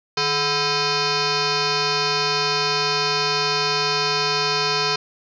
sine tone with frequency modulation, 1901 Hz, A#6, 33 cents sharp, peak -18 dBFS, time 0.17-4.96 s, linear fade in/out 5 ms, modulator 582 Hz, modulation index 5.8, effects none

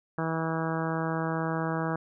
harmonic tone, 162.2 Hz, E3, 28 cents flat, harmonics 1 / 2 / 3 / 4 / 5 / 6 / 7 / 8 / 9 / 10, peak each -31 / -34 / -36 / -37 / -38 / -39 / -39 / -40 / -41 / -41 dBFS, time 0.18-1.96 s, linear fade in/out 2 ms, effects none

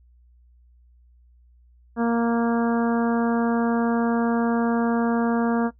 harmonic tone, 233.1 Hz, A#3, in tune, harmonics 1 / 2 / 3 / 4 / 5 / 6 / 7, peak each -20 / -26 / -30 / -32 / -34 / -36 / -37 dBFS, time 1.96-5.71 s, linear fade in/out 50 ms, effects noise-tail reverb RT60 0.1 s tail -18 dB re dry + added 60 Hz sine -52 dBFS peak until 5.79 s

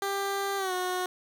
15% pulse tone with pitch glide, 395.8 to 365.1 Hz, G4 to F#4, +17 to -23 cents, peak -22 dBFS, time 0.02-1.06 s, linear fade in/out 2 ms, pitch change -140 cents, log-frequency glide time 0.57-0.73 s, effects none

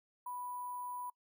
sine tone with sample-and-hold, 987.8 Hz, B5, in tune, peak -40 dBFS, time 0.26-1.1 s, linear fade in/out 5 ms, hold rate 11025 Hz, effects noise-tail reverb RT60 0.1 s tail -23 dB re dry

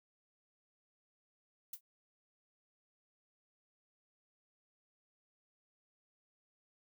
violet noise with exponential decay, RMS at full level -38 dBFS, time 1.73-1.81 s, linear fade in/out 5 ms, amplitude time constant 16 ms, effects none

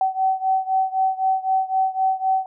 sine beating tone pair, 760 / 763.9 Hz, F#5 / G5, +46 / -45 cents, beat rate 3.9 Hz, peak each -20 / -22 dBFS, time 0.01-2.46 s, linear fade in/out 2 ms, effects none

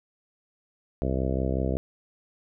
harmonic tone, 65.41 Hz, C2, in tune, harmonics 1 / 2 / 3 / 4 / 5 / 6 / 7 / 8 / 9 / 10, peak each -28 / -31 / -33 / -34 / -35 / -36 / -36 / -37 / -38 / -38 dBFS, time 1.02-1.77 s, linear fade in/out 0 ms, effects none

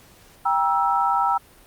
sine chord, E diminished, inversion first, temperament just, 791.1 / 949.3 / 1318.5 Hz, G5 / Bb5 / E6, +16 / +31 / 0 cents, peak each -22 dBFS, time 0.45-1.38 s, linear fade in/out 10 ms, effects pink hiss -51 dBFS RMS until 1.66 s + Opus 48 kbps

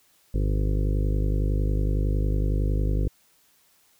harmonic tone, 50.9 Hz, G#1, 34 cents flat, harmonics 1 / 2 / 3 / 5 / 6 / 7 / 8 / 9 / 10, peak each -22 / -28 / -32 / -36 / -38 / -39 / -40 / -41 / -42 dBFS, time 0.34-3.08 s, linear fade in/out 5 ms, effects white hiss -62 dBFS RMS until 3.99 s

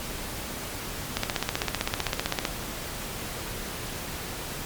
click train, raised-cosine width 0.2 ms, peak -7 dBFS, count 21, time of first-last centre 1.17-2.452 s, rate 15.6 Hz, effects pink hiss -35 dBFS RMS until 4.65 s + MP3 96 kbps

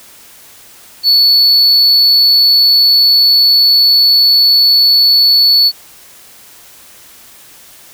triangle tone, 4435 Hz, C#8, in tune, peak -4 dBFS, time 1.03-5.72 s, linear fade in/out 50 ms, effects white hiss -39 dBFS RMS until 7.93 s

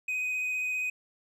triangle tone with vibrato, 2505 Hz, D#7, 11 cents sharp, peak -27 dBFS, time 0.08-0.9 s, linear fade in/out 5 ms, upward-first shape sine, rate 15 Hz, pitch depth 11 cents each way, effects none

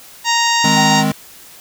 harmonic tone, 932.3 Hz, A#5, in tune, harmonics 1 / 2 / 3 / 4 / 5 / 6 / 7 / 8, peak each -16 / -19 / -21 / -22 / -23 / -24 / -24 / -25 dBFS, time 0.24-1.04 s, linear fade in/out 50 ms
square chord, Ab major, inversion second, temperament equal, 155.56 / 207.7 / 261.6 Hz, Eb3 / Ab3 / C4, 0 / 0 / 0 cents, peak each -20 / -18 / -20 dBFS, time 0.64-1.12 s, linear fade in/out 5 ms
sine tone, 770 Hz, G5, 31 cents flat, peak -18 dBFS, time 0.75-1.06 s, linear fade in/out 20 ms
effects white hiss -40 dBFS RMS until 1.6 s

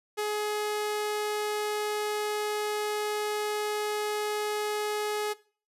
sawtooth tone, 420.8 Hz, G#4, 23 cents sharp, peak -24 dBFS, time 0.17-5.34 s, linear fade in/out 20 ms, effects noise-tail reverb RT60 0.4 s tail -19 dB re dry + resampled to 32000 Hz

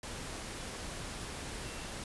sine tone in noise, 2708 Hz, E7, 46 cents sharp, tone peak -53 dBFS, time 1.64-1.86 s, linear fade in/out 2 ms, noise pink, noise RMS -42 dBFS, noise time 0.03-2.04 s, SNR -14 dB, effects resampled to 24000 Hz

